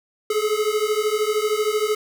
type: beating tone pair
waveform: square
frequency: 420 / 433 Hz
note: G#4 / A4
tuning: +19 / -28 cents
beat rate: 13 Hz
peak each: -23 dBFS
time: 0.3-1.95 s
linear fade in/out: 5 ms
effects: none